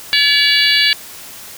harmonic tone, 571 Hz, D5, 49 cents flat, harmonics 3 / 4 / 5 / 6 / 7 / 8, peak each -17 / -17 / -17 / -17 / -17 / -17 dBFS, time 0.13-0.93 s, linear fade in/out 0 ms, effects white hiss -34 dBFS RMS until 1.57 s

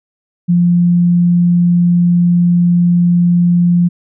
sine tone, 174.5 Hz, F3, 1 cent flat, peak -7 dBFS, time 0.48-3.89 s, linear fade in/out 20 ms, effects none

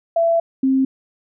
sine tone pair in turn, 669 / 265.5 Hz, E5 / C4, +25 / +25 cents, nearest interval octave + major third, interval 1600 cents, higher first, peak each -13 dBFS, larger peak neither, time 0.16-0.4 / 0.63-0.85 s, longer first, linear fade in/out 5 ms, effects none

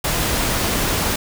pink noise, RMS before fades -20 dBFS, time 0.04-1.16 s, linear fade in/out 5 ms, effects none

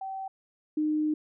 sine tone pair in turn, 770 / 305.6 Hz, G5 / D#4, -31 / -31 cents, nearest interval octave + major third, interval 1600 cents, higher first, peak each -33 / -24 dBFS, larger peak second, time 0.01-0.28 / 0.77-1.14 s, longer second, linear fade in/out 5 ms, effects none

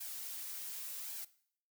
blue noise with flanger, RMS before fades -44 dBFS, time 0-1.25 s, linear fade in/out 10 ms, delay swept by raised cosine 1.2 to 5.1 ms, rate 0.88 Hz, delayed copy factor +0.5, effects noise-tail reverb RT60 0.6 s tail -18 dB re dry

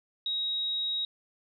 sine tone, 3800 Hz, A#7, 33 cents sharp, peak -28 dBFS, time 0.26-1.05 s, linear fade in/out 2 ms, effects none

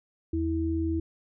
sine tone pair together, 81.5 / 326 Hz, E2 / E4, -19 / -19 cents, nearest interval 2 octaves, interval 2400 cents, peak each -29 / -27 dBFS, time 0.33-1 s, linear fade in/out 5 ms, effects none

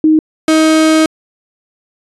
sine / 35% pulse tone pair in turn, 312.2 / 315.8 Hz, D#4 / D#4, +6 / +26 cents, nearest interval unison, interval 20 cents, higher second, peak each -5 dBFS, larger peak neither, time 0.04-0.19 / 0.48-1.06 s, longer second, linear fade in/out 2 ms, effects resampled to 24000 Hz

